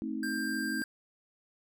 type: chord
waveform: sine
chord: A diminished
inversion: none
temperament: just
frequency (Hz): 220 / 264 / 316.8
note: A3 / C4 / Eb4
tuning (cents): 0 / +16 / +31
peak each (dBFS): -37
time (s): 0.02-0.82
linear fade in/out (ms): 0
type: tone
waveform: square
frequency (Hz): 1587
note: G6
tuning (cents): +21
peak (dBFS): -35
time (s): 0.23-0.84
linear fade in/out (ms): 2
effects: none